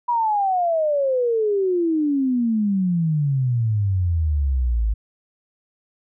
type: exponential sweep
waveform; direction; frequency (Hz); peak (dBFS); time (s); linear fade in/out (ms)
sine; down; 978 to 51.91; -17; 0.08-4.94; 10
effects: none